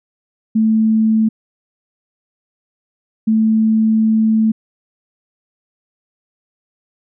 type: tone bursts at uneven times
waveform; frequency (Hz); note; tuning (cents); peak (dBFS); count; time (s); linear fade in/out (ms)
sine; 220.1; A3; +1; -10; 2; 0.55-1.29 / 3.27-4.52; 10
effects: none